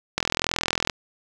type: click train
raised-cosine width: 0.2 ms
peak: -4 dBFS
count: 31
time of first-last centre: 0.18-0.898 s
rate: 41.8 Hz
effects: none